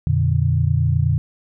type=tone cluster; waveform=sine; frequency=88.5 / 119.7 / 147.7 Hz; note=F2 / A#2 / D3; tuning=+23 / +46 / +10 cents; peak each=-19 dBFS; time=0.07-1.18 s; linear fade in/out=0 ms; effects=none